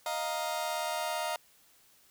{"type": "chord", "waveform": "sawtooth", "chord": "Eb suspended second", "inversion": "none", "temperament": "just", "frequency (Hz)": [622.3, 700, 933.4], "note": ["Eb5", "F5", "Bb5"], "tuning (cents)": [0, 4, 2], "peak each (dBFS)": -32, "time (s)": [0.06, 1.36], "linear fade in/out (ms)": 2, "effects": ["white hiss -63 dBFS RMS until 2.1 s"]}